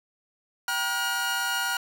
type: tone cluster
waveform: sawtooth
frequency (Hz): 778 / 956 / 1432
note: G5 / A#5 / F6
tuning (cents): -13 / +43 / +43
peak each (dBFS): -30 / -30 / -23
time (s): 0.68-1.77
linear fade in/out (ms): 2
effects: none